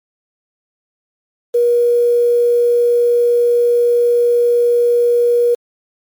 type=tone with quantisation; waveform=sine; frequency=478.8 Hz; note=A#4; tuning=46 cents sharp; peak=-9 dBFS; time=1.54-5.55 s; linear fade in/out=10 ms; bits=6; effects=MP3 96 kbps